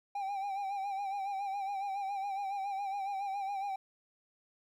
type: tone with vibrato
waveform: triangle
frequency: 791 Hz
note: G5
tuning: 15 cents sharp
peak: -32 dBFS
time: 0.15-3.76 s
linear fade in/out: 5 ms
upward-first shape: sine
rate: 7.2 Hz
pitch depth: 57 cents each way
effects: 12-bit